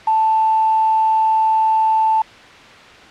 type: tone with quantisation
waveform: sine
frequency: 880 Hz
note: A5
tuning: in tune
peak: -12 dBFS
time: 0.07-2.22 s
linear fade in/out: 5 ms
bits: 5
effects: white hiss -40 dBFS RMS until 3.1 s + low-pass 3000 Hz 12 dB/octave

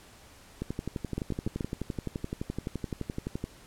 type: two click trains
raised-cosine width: 3 ms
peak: -19 / -18 dBFS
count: 34 / 4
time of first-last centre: 0.62-3.441 / 1.18-1.608 s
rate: 11.7 / 7.01 Hz
effects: pink hiss -54 dBFS RMS until 3.66 s + low-pass 12000 Hz 12 dB/octave

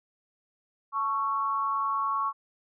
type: tone with amplitude modulation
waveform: sine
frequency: 1108.7 Hz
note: C#6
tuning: in tune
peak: -22 dBFS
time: 0.92-2.33 s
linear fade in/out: 50 ms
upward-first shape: sine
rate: 230 Hz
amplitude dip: 70%
effects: none

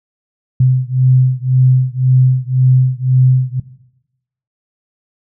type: beating tone pair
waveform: sine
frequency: 127.9 / 129.8 Hz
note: C3 / C3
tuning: -39 / -13 cents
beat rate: 1.9 Hz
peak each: -12 dBFS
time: 0.6-3.6 s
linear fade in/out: 5 ms
effects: noise-tail reverb RT60 0.9 s tail -17 dB re dry

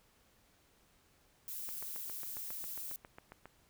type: noise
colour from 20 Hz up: violet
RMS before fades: -43 dBFS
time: 1.48-2.96 s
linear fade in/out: 0 ms
type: click train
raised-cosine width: 0.5 ms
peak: -34 dBFS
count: 14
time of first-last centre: 1.69-3.456 s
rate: 7.36 Hz
effects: pink hiss -69 dBFS RMS until 3.69 s

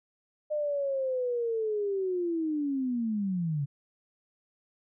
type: linear sweep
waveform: sine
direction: down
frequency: 608 to 136.2 Hz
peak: -27 dBFS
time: 0.5-3.66 s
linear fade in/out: 20 ms
effects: none

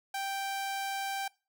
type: tone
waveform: sawtooth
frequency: 784 Hz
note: G5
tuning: in tune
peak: -29 dBFS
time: 0.14-1.28 s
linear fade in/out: 5 ms
effects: noise-tail reverb RT60 0.3 s tail -22 dB re dry

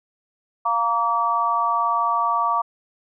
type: chord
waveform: sine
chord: Bb major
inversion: second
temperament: equal with one note detuned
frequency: 698.5 / 932.3 / 1150.5 Hz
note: F5 / Bb5 / D6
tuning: 0 / 0 / -36 cents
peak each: -26 / -23 / -20 dBFS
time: 0.65-2.62 s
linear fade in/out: 10 ms
effects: none

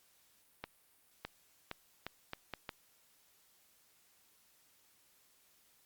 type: accelerating click train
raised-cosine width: 0.3 ms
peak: -24 dBFS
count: 7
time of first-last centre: 0.64-2.692 s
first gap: 610 ms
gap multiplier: 0.76
effects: white hiss -69 dBFS RMS until 5.85 s + Opus 48 kbps

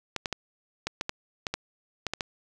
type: clicks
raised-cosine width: 0.2 ms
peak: -12 dBFS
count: 11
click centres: 0.163 / 0.258 / 0.327 / 0.87 / 1.011 / 1.094 / 1.468 / 1.54 / 2.067 / 2.136 / 2.208 s
effects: none

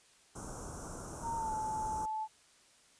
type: band-stop noise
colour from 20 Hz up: pink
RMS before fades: -44 dBFS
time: 0.35-2.06 s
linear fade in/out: 10 ms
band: 1500 to 5600 Hz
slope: 96 dB/octave
type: tone with pitch glide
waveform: sine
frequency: 920 to 869.9 Hz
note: A#5 to A5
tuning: -23 to -20 cents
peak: -34 dBFS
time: 1.22-2.28 s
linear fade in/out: 50 ms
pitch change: -97 cents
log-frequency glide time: 1.35-1.52 s
effects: white hiss -64 dBFS RMS until 2.99 s + resampled to 22050 Hz

